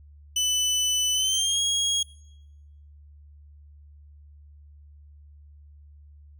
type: tone with pitch glide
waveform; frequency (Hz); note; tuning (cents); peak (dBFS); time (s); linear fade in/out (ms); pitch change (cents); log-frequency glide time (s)
25% pulse; 3000 to 3290; F#7 to G#7; +23 to -17; -18; 0.36-2.03; 5; +160; 1.14-1.6
effects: noise-tail reverb RT60 1.0 s tail -25 dB re dry + added 73 Hz sine -47 dBFS peak until 6.39 s